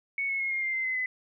sine tone with pitch steps, 2217 / 2188 / 2159 / 2130 / 2102 / 2075 / 2047 / 2020 Hz, C#7 / C#7 / C#7 / C7 / C7 / C7 / C7 / B6, 0 / -23 / -46 / +30 / +7 / -15 / -38 / +39 cents, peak -27 dBFS, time 0.18-1.06 s, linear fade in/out 2 ms, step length 110 ms, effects none

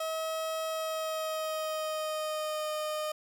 30% pulse tone with pitch glide, 640 to 612.9 Hz, D#5 to D#5, +49 to -26 cents, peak -29 dBFS, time 0-3.12 s, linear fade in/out 5 ms, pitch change -75 cents, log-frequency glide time 0.66-2.71 s, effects 11-bit

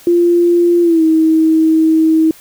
sine tone with pitch glide, 346.1 to 319.2 Hz, F4 to D#4, -16 to +44 cents, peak -7 dBFS, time 0.07-2.31 s, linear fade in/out 2 ms, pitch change -140 cents, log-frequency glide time 0.82-1.03 s, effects white hiss -41 dBFS RMS until 2.4 s

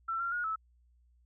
sine tone with pitch steps, 1341 / 1379 / 1440 / 1305 Hz, E6 / F6 / F#6 / E6, +29 / -22 / -47 / -18 cents, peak -31 dBFS, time 0.08-0.56 s, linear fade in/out 10 ms, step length 120 ms, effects added 60 Hz sine -63 dBFS peak until 1.25 s

